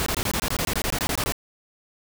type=noise bursts; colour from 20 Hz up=pink; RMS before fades=-25 dBFS; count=16; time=0-1.322 s; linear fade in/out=0 ms; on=62 ms; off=22 ms; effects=none